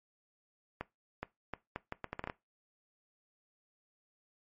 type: accelerating click train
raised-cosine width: 0.5 ms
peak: -22 dBFS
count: 11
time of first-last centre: 0.81-2.299 s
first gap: 420 ms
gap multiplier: 0.73
effects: noise-tail reverb RT60 0.2 s tail -19 dB re dry + MP3 32 kbps